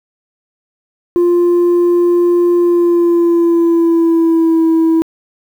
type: tone with pitch glide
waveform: sine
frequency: 349.2 to 325.8 Hz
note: F4 to E4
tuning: 0 to -20 cents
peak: -5 dBFS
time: 1.16-5.02 s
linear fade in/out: 0 ms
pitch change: -120 cents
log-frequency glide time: 2.57-4.65 s
effects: tanh soft clip ceiling -7 dBFS + 7-bit